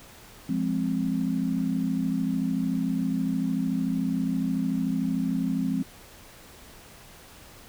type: chord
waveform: sine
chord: F minor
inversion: none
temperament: equal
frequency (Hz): 174.61 / 207.7 / 261.6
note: F3 / Ab3 / C4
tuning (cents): 0 / 0 / 0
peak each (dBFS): -29 / -29 / -27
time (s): 0.49-5.83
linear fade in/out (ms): 5
effects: pink hiss -49 dBFS RMS until 7.68 s